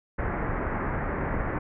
pink low-pass noise, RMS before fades -29 dBFS, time 0.18-1.59 s, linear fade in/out 10 ms, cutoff 2000 Hz, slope 48 dB/octave, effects none

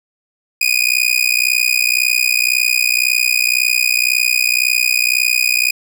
sawtooth tone with amplitude modulation, 2469 Hz, D#7, 14 cents flat, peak -5 dBFS, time 0.61-5.71 s, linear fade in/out 5 ms, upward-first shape sine, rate 61.9 Hz, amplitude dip 100%, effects none

